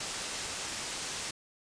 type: low-pass noise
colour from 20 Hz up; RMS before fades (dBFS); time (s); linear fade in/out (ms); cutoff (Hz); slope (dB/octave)
white; -38; 0-1.31; 5; 8600; 24
effects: resampled to 22050 Hz